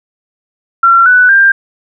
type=tone with pitch steps; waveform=sine; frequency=1364 / 1489 / 1590 Hz; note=F6 / F#6 / G6; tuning=-41 / +11 / +24 cents; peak=-3 dBFS; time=0.83-1.52 s; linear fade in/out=5 ms; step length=230 ms; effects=none